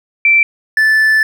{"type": "tone pair in turn", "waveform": ["sine", "triangle"], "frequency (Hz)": [2339, 1752.3], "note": ["D7", "A6"], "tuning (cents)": [-8, -8], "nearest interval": "perfect fourth", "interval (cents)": 500, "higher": "first", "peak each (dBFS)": -6, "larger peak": "neither", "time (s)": [[0.25, 0.43], [0.77, 1.23]], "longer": "second", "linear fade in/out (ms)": 2, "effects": []}